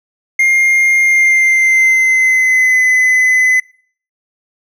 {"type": "tone with pitch glide", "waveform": "triangle", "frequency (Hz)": [2120, 2021], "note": ["C7", "B6"], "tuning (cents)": [22, 39], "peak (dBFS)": -6, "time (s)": [0.39, 3.6], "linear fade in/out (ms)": 5, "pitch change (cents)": -83, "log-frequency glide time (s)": [1.02, 2.85], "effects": ["noise-tail reverb RT60 0.5 s tail -22 dB re dry"]}